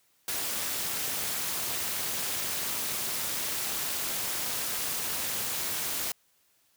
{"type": "noise with amplitude modulation", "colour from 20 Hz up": "white", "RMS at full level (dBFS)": -29, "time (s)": [0.28, 6.12], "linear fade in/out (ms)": 2, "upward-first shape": "sine", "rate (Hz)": 279, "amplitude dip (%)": 65, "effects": ["white hiss -68 dBFS RMS until 6.76 s", "high-pass 60 Hz 12 dB/octave"]}